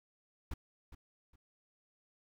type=noise with echo; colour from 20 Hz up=brown; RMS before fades=-39 dBFS; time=0.51-0.54 s; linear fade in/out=5 ms; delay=410 ms; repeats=2; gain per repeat=-12 dB; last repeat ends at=1.36 s; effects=none